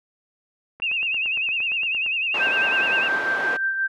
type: click train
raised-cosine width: 0.5 ms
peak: -26 dBFS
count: 12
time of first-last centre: 0.8-2.063 s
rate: 8.71 Hz
type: tone with vibrato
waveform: sine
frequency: 2657 Hz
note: E7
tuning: 13 cents sharp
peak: -21 dBFS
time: 0.82-3.08 s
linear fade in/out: 2 ms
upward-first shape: sine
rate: 10 Hz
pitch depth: 100 cents each way
type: band-pass noise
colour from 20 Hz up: pink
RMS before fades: -30 dBFS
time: 2.34-3.57 s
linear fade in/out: 5 ms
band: 480 to 1800 Hz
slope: 12 dB/octave
type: tone with tremolo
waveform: sine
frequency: 1568 Hz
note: G6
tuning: in tune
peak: -19 dBFS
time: 2.39-3.88 s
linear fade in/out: 20 ms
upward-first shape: sine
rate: 5.7 Hz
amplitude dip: 45%
effects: none